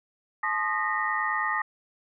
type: tone cluster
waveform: sine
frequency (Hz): 862 / 1064 / 1226 / 1847 / 1956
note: A5 / C6 / D#6 / A#6 / B6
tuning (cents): -36 / +29 / -26 / -16 / -17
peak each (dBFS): -32 / -36 / -29 / -29 / -34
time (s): 0.43-1.62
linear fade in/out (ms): 5
effects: none